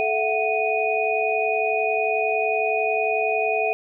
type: tone cluster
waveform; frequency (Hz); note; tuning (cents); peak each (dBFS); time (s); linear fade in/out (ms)
sine; 434.5 / 669 / 740 / 2477; A4 / E5 / F#5 / D#7; -22 / +25 / 0 / -8; -25; 0-3.73; 0
effects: none